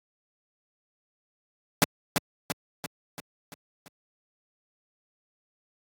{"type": "noise with echo", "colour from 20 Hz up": "pink", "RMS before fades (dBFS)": -18, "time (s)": [1.82, 1.84], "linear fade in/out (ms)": 0, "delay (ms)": 340, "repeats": 6, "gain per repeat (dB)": -5, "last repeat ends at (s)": 3.88, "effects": ["high-pass 100 Hz 12 dB/octave", "AAC 64 kbps"]}